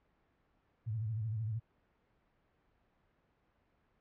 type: tone with vibrato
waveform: sine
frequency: 110 Hz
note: A2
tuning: in tune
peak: -34 dBFS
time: 0.86-1.6 s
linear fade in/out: 20 ms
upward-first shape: sine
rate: 13 Hz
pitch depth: 100 cents each way
effects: pink hiss -74 dBFS RMS until 4 s + low-pass 2000 Hz 12 dB/octave